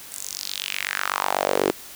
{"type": "tone with high-pass filter sweep", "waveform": "sawtooth", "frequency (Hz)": 48.13, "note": "G1", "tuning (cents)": -31, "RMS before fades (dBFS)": -26, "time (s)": [0.11, 1.72], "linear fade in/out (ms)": 20, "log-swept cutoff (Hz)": [9000, 350], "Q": 3, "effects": ["white hiss -41 dBFS RMS until 1.95 s"]}